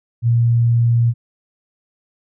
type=tone; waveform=sine; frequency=117.7 Hz; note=A#2; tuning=17 cents sharp; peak=-11 dBFS; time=0.22-1.14 s; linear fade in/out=50 ms; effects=none